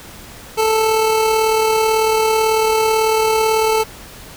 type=tone with amplitude modulation; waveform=25% pulse; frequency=440 Hz; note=A4; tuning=in tune; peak=-8 dBFS; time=0.57-3.84 s; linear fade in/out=20 ms; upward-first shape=sine; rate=38.1 Hz; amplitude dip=30%; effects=pink hiss -37 dBFS RMS until 4.36 s